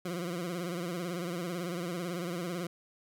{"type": "tone with vibrato", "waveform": "20% pulse", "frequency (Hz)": 174.61, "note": "F3", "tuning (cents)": 0, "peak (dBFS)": -29, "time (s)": [0.05, 2.67], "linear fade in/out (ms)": 5, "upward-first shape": "sine", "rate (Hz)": 18, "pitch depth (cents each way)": 91, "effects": []}